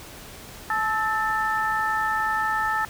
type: tone cluster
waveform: sine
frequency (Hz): 867 / 1305 / 1778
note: A5 / E6 / A6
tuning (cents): -26 / -18 / +18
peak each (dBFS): -26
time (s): 0.7-2.85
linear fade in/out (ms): 2
effects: pink hiss -42 dBFS RMS until 2.89 s